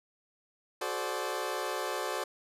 20% pulse chord, D dominant seventh, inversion first, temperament equal with one note detuned, 370 / 430.9 / 523.3 / 587.3 Hz, F#4 / A4 / C5 / D5, 0 / -36 / 0 / 0 cents, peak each -33 dBFS, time 0.81-2.24 s, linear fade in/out 5 ms, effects resampled to 32000 Hz

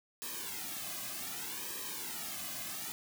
white noise with flanger, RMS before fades -41 dBFS, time 0.22-2.92 s, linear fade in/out 0 ms, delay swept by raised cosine 1.4 to 2.2 ms, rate 0.65 Hz, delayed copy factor -0.9, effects none

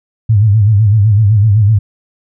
sine tone with vibrato, 105.4 Hz, G#2, 26 cents sharp, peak -5 dBFS, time 0.29-1.79 s, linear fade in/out 10 ms, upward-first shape sine, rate 7.9 Hz, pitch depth 120 cents each way, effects none

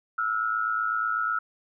sine tone pair together, 1318.5 / 1426.6 Hz, E6 / F6, 0 / +36 cents, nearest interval minor second, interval 136 cents, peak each -26 / -28 dBFS, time 0.18-1.39 s, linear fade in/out 5 ms, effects none

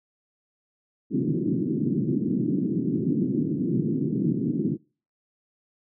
white band-pass noise, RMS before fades -25 dBFS, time 1.1-4.78 s, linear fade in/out 50 ms, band 130 to 340 Hz, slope 48 dB/octave, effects noise-tail reverb RT60 0.4 s tail -26 dB re dry

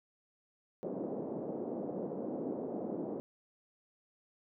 pink band-pass noise, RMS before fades -39 dBFS, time 0.83-3.2 s, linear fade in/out 0 ms, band 210 to 590 Hz, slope 24 dB/octave, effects none

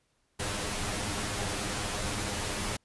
pink noise with comb filter, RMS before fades -33 dBFS, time 0.39-2.77 s, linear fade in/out 10 ms, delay 9.8 ms, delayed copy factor +0.65, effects pink hiss -73 dBFS RMS until 2.84 s + resampled to 24000 Hz

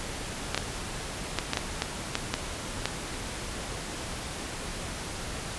clicks, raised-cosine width 0.2 ms, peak -8 dBFS, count 9, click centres 0.546 / 0.577 / 1.387 / 1.534 / 1.572 / 1.821 / 2.154 / 2.34 / 2.856 s, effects pink hiss -36 dBFS RMS until 5.58 s + resampled to 24000 Hz

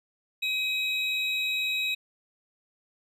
triangle tone pair together, 2531 / 3831 Hz, D#7 / A#7, +29 / +47 cents, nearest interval perfect fifth, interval 718 cents, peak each -26 / -29 dBFS, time 0.42-1.95 s, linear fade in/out 10 ms, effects none

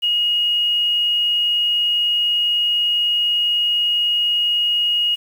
sine tone with quantisation, 2878 Hz, F#7, 49 cents flat, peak -15 dBFS, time 0.02-5.16 s, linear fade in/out 20 ms, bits 7, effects none

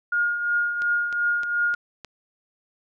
sine tone with tremolo, 1425 Hz, F6, 34 cents sharp, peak -18 dBFS, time 0.12-1.75 s, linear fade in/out 5 ms, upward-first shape triangle, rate 2.8 Hz, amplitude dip 60%
click train, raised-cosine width 0.2 ms, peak -21 dBFS, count 5, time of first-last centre 0.82-2.047 s, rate 3.26 Hz
effects none

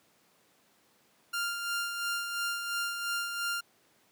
sawtooth tone with tremolo, 1396.9 Hz, F6, in tune, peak -26 dBFS, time 1.33-3.61 s, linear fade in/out 10 ms, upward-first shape sine, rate 2.9 Hz, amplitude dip 45%, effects pink hiss -66 dBFS RMS until 4.11 s + high-pass 200 Hz 12 dB/octave

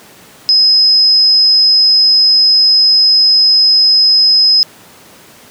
sine tone, 5080 Hz, D#8, 35 cents sharp, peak -5 dBFS, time 0.49-4.63 s, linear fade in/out 0 ms, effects pink hiss -39 dBFS RMS until 5.5 s + high-pass 150 Hz 12 dB/octave

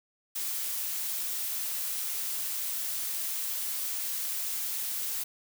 blue noise, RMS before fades -33 dBFS, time 0.35-5.24 s, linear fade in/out 10 ms, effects none

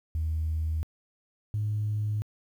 sine tone pair in turn, 79.2 / 105.72 Hz, D#2 / G#2, +31 / +31 cents, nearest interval perfect fourth, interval 500 cents, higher second, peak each -25 dBFS, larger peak neither, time 0.15-0.83 / 1.54-2.22 s, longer neither, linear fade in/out 0 ms, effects tanh soft clip ceiling -22 dBFS + 10-bit

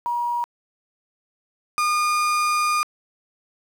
sine / 35% pulse tone pair in turn, 956 / 1216.7 Hz, A#5 / D#6, +43 / -39 cents, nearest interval major third, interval 418 cents, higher second, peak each -21 / -17 dBFS, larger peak second, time 0.06-0.44 / 1.78-2.83 s, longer second, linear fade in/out 0 ms, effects low-pass 11000 Hz 12 dB/octave + 8-bit

